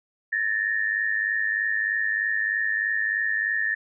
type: tone pair together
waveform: sine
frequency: 1736 / 1839.2 Hz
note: A6 / A#6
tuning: -24 / -24 cents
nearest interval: minor second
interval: 100 cents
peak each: -25 dBFS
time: 0.32-3.75 s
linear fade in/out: 10 ms
effects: none